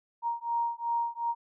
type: beating tone pair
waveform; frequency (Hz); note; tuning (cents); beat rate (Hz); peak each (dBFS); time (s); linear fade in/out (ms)
sine; 935 / 937.7; A#5 / A#5; +5 / +10; 2.7; -31; 0.22-1.35; 50
effects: none